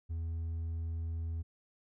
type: tone with hard clipping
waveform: sine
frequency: 82.41 Hz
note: E2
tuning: in tune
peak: -35 dBFS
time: 0.09-1.43 s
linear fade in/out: 20 ms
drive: 2 dB
effects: none